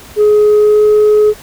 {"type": "tone with pitch glide", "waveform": "sine", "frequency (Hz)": [420.6, 423.3], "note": ["G#4", "G#4"], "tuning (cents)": [22, 33], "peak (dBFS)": -3, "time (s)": [0.16, 1.34], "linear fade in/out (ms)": 50, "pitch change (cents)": 11, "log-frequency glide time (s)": [0.6, 0.82], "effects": ["tanh soft clip ceiling -3 dBFS", "pink hiss -35 dBFS RMS until 1.42 s"]}